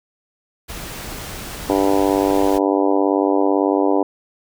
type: noise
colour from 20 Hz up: pink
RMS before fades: -31 dBFS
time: 0.68-2.59 s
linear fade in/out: 20 ms
type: harmonic tone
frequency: 98 Hz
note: G2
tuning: in tune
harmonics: 3 / 4 / 5 / 6 / 7 / 8 / 9 / 10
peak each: -18 / -20 / -22 / -24 / -25 / -26 / -27 / -28 dBFS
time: 1.69-4.03 s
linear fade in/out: 5 ms
effects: none